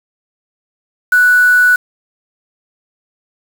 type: tone with quantisation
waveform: sine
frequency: 1480 Hz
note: F#6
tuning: in tune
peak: -6 dBFS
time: 1.12-1.76 s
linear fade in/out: 5 ms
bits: 4
effects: none